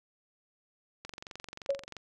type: click train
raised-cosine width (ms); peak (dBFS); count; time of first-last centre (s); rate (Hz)
0.2; -25; 22; 1.05-1.967; 22.9
type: tone with exponential decay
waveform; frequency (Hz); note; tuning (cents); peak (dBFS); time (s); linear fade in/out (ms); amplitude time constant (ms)
sine; 554.4; C#5; 0; -22; 1.69-1.85; 5; 34
effects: none